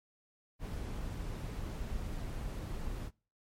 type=noise; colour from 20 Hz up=brown; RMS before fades=-39 dBFS; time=0.59-3.11 s; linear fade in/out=50 ms; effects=noise-tail reverb RT60 0.4 s tail -26 dB re dry + MP3 64 kbps